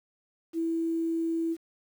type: tone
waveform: sine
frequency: 329.6 Hz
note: E4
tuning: in tune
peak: -26 dBFS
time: 0.53-1.57 s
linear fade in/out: 50 ms
effects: 9-bit